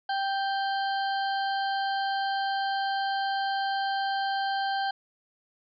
harmonic tone with a mistuned harmonic, 784 Hz, G5, in tune, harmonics 1 / 2 / 4 / 5 / 6, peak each -27 / -33 / -39 / -41 / -43 dBFS, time 0.09-4.91 s, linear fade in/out 5 ms, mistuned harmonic 5, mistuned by +120 cents, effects none

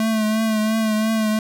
square tone with vibrato, 218.6 Hz, A3, 11 cents flat, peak -18 dBFS, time 0-1.39 s, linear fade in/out 2 ms, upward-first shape triangle, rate 2.9 Hz, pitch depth 41 cents each way, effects none

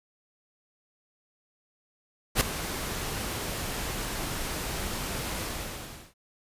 pink noise with ADSR envelope, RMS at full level -19 dBFS, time 2.35-6.14 s, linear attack 59 ms, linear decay 4 ms, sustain -14 dB, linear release 720 ms, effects resampled to 32000 Hz

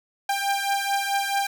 sawtooth beating tone pair, 793 / 797.6 Hz, G5 / G5, +20 / +30 cents, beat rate 4.6 Hz, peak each -21 / -23 dBFS, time 0.29-1.47 s, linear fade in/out 5 ms, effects none

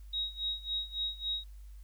sine tone with tremolo, 3794 Hz, A#7, 30 cents sharp, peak -30 dBFS, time 0.13-1.44 s, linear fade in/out 5 ms, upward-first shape sine, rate 3.6 Hz, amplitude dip 90%, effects added 50 Hz sine -46 dBFS peak until 1.83 s + white hiss -69 dBFS RMS until 1.83 s

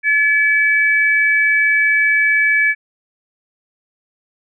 sine tone pair together, 1717.8 / 2293 Hz, A6 / D7, -42 / -42 cents, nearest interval perfect fourth, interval 500 cents, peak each -14 dBFS, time 0.03-2.75 s, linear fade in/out 50 ms, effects none

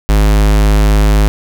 square tone, 51.91 Hz, G#1, in tune, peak -7 dBFS, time 0.09-1.28 s, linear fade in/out 0 ms, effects none

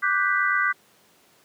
sine chord, G major seventh, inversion second, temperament equal, 1174.7 / 1480 / 1568 / 1975.5 Hz, D6 / F#6 / G6 / B6, 0 / 0 / 0 / 0 cents, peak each -25 dBFS, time 0.02-0.73 s, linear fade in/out 20 ms, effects pink hiss -58 dBFS RMS until 1.44 s + high-pass 200 Hz 12 dB/octave

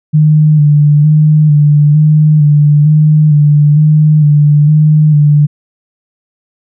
sine tone with vibrato, 150.3 Hz, D3, 40 cents sharp, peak -3 dBFS, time 0.13-5.47 s, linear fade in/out 20 ms, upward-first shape square, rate 1.1 Hz, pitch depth 31 cents each way, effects none

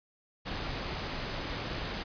pink noise, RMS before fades -36 dBFS, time 0.45-2.04 s, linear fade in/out 20 ms, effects resampled to 11025 Hz

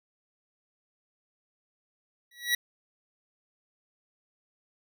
25% pulse tone with exponential growth, 1928 Hz, B6, 42 cents flat, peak -17 dBFS, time 2.31-2.55 s, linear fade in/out 5 ms, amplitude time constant 51 ms, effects none

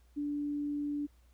sine tone, 291 Hz, D4, 16 cents flat, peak -32 dBFS, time 0.16-1.07 s, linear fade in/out 20 ms, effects added 60 Hz sine -60 dBFS peak until 1.33 s + pink hiss -72 dBFS RMS until 1.33 s

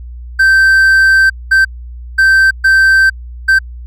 triangle tone bursts at uneven times, 1557 Hz, G6, 12 cents flat, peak -3 dBFS, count 5, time 0.39-1.3 / 1.51-1.65 / 2.18-2.51 / 2.64-3.1 / 3.48-3.59 s, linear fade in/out 10 ms, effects added 60 Hz sine -25 dBFS peak until 3.86 s

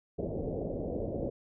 white low-pass noise, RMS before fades -35 dBFS, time 0.18-1.3 s, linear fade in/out 10 ms, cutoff 600 Hz, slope 48 dB/octave, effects none

